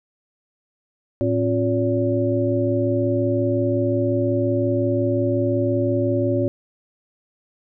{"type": "tone cluster", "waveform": "sine", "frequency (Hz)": [110.6, 269.9, 355.5, 570], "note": ["A2", "C#4", "F4", "C#5"], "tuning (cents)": [9, -46, 31, 48], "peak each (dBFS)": -23, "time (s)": [1.21, 6.48], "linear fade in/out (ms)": 0, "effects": []}